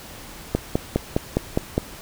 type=click train; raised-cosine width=2 ms; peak=-5 dBFS; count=7; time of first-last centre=0.55-1.78 s; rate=4.88 Hz; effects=pink hiss -40 dBFS RMS until 2.01 s